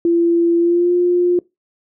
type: tone with pitch glide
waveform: sine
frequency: 339.7 to 353.7 Hz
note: F4 to F4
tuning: -48 to +22 cents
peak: -11 dBFS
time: 0.05-1.39 s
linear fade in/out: 2 ms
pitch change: +70 cents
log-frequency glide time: 0.58-0.93 s
effects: noise-tail reverb RT60 0.2 s tail -22 dB re dry